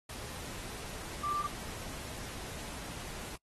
sine tone in noise, 1179 Hz, D6, 6 cents sharp, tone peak -31 dBFS, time 1.23-1.47 s, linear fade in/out 5 ms, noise pink, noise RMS -44 dBFS, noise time 0.09-3.36 s, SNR +10 dB, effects noise-tail reverb RT60 0.1 s tail -23 dB re dry + AAC 32 kbps

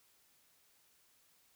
silence, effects white hiss -70 dBFS RMS until 1.55 s

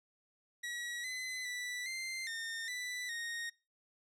sawtooth tone with pitch steps, 1920 / 2026 / 1971 / 2087 / 1824 / 1982 / 1861 Hz, B6 / B6 / B6 / C7 / A#6 / B6 / A#6, -49 / +44 / -4 / -5 / -38 / +6 / -3 cents, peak -35 dBFS, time 0.63-3.5 s, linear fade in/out 10 ms, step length 410 ms, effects noise-tail reverb RT60 0.3 s tail -23 dB re dry + low-pass 10000 Hz 12 dB/octave

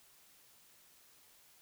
silence, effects white hiss -64 dBFS RMS until 1.61 s

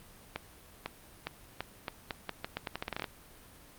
accelerating click train, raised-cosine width 0.3 ms, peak -18 dBFS, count 18, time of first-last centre 0.36-3.043 s, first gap 500 ms, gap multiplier 0.82, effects pink hiss -55 dBFS RMS until 3.78 s + Opus 32 kbps

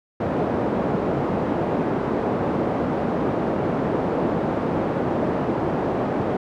pink band-pass noise, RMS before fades -23 dBFS, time 0.2-6.37 s, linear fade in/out 5 ms, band 190 to 710 Hz, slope 12 dB/octave, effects none

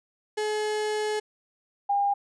35% pulse / sine tone pair in turn, 425.6 / 805.4 Hz, G#4 / G5, +42 / +47 cents, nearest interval major seventh, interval 1105 cents, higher second, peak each -24 / -21 dBFS, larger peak second, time 0.37-1.2 / 1.89-2.14 s, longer first, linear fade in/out 10 ms, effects resampled to 22050 Hz

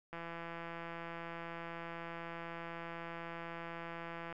click train, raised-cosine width 0.5 ms, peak -30 dBFS, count 706, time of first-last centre 0.13-4.326 s, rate 168 Hz, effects none

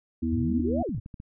harmonic tone, 81.1 Hz, E2, 28 cents flat, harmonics 1 / 3 / 4, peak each -31 / -26 / -32 dBFS, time 0.22-0.83 s, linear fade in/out 10 ms
sine exponential two-way sweep, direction up then down, 84 to 753 to 84 Hz, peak -28 dBFS, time 0.32-1 s, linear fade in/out 10 ms, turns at 0.82 s
clicks, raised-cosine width 5 ms, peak -28 dBFS, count 8, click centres 0.594 / 0.7 / 0.892 / 0.948 / 0.981 / 1.061 / 1.142 / 1.201 s
effects none

